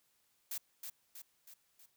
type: noise with echo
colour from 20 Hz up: blue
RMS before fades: -40 dBFS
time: 0.51-0.58 s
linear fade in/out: 5 ms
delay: 320 ms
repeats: 4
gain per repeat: -5 dB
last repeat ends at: 1.86 s
effects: white hiss -75 dBFS RMS until 1.96 s